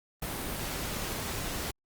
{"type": "noise", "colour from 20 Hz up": "pink", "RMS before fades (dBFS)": -35, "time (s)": [0.22, 1.71], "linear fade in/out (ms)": 5, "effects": ["Opus 32 kbps"]}